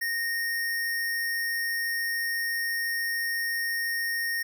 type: tone with sample-and-hold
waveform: sine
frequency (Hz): 1853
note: A#6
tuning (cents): -11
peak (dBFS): -26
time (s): 0.01-4.43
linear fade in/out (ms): 10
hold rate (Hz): 7350
effects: none